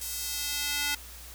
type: tone with high-pass filter sweep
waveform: square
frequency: 290 Hz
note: D4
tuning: 22 cents flat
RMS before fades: -32 dBFS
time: 0.01-0.95 s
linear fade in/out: 5 ms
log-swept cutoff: 7900 to 1900 Hz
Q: 0.78
effects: added 60 Hz sine -47 dBFS peak until 1.34 s + white hiss -47 dBFS RMS until 1.34 s